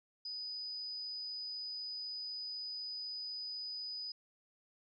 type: tone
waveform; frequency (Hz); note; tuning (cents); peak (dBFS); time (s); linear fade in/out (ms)
sine; 4978; D#8; 0; -40; 0.25-4.12; 5
effects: none